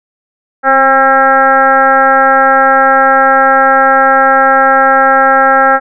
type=tone with frequency modulation; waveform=sine; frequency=1075 Hz; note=C6; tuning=47 cents sharp; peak=-4 dBFS; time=0.63-5.8 s; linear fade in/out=50 ms; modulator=270 Hz; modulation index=2.2; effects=none